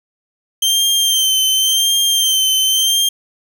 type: tone with vibrato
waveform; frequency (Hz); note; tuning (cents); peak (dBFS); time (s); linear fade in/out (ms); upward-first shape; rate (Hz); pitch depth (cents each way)
sawtooth; 3136; G7; 0; -9; 0.62-3.09; 5; sine; 0.91; 36
effects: none